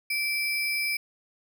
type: tone with sample-and-hold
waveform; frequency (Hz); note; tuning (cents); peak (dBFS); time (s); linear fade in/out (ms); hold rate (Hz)
sine; 2330; D7; -14; -25; 0.1-0.97; 5; 7350
effects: none